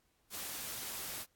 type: noise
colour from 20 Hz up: white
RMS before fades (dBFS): -42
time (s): 0.3-1.26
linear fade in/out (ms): 50
effects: pink hiss -75 dBFS RMS until 1.35 s + AAC 64 kbps